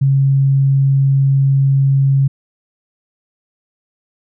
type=tone; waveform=sine; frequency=136.7 Hz; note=C#3; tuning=24 cents flat; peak=-9 dBFS; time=0.01-2.28 s; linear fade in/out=10 ms; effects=none